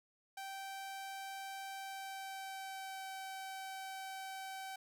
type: tone with pitch glide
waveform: sawtooth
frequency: 778 to 768.6 Hz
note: G5 to G5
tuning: -13 to -34 cents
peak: -40 dBFS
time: 0.37-4.76 s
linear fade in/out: 5 ms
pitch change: -21 cents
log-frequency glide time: 1.75-3.08 s
effects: none